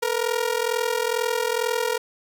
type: ring-modulated tone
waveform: sawtooth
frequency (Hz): 470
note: A#4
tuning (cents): +14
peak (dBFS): -15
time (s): 0.02-1.98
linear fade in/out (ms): 10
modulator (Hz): 21.1
effects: none